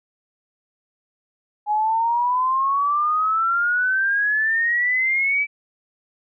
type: exponential sweep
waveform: sine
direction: up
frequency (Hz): 830.6 to 2317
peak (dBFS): -17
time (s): 1.66-5.47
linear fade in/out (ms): 50
effects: none